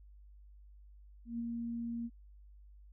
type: tone with ADSR envelope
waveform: sine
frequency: 233.7 Hz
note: A#3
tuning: 5 cents sharp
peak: -34 dBFS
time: 1.25-2.1 s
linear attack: 140 ms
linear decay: 28 ms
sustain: -2 dB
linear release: 45 ms
effects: added 50 Hz sine -54 dBFS peak until 2.92 s